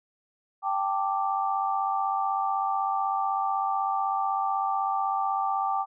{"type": "chord", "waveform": "sine", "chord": "G suspended second", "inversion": "none", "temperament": "equal", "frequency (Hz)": [784, 880, 1174.7], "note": ["G5", "A5", "D6"], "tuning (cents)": [0, 0, 0], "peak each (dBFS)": [-27, -31, -29], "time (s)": [0.62, 5.86], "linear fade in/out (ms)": 50, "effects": []}